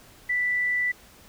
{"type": "tone", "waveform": "sine", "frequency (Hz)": 1975.5, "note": "B6", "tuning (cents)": 0, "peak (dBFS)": -22, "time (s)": [0.29, 0.92], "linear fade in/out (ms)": 10, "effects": ["pink hiss -52 dBFS RMS until 1.28 s"]}